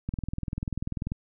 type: click train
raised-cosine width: 5 ms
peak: -18 dBFS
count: 22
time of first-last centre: 0.09-1.119 s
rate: 20.4 Hz
effects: none